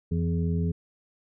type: harmonic tone with a mistuned harmonic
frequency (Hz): 84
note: E2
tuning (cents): +33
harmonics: 1 / 2 / 3 / 5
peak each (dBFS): -27 / -26 / -36 / -36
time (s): 0.11-0.72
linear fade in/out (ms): 10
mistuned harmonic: 1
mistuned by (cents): +53
effects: none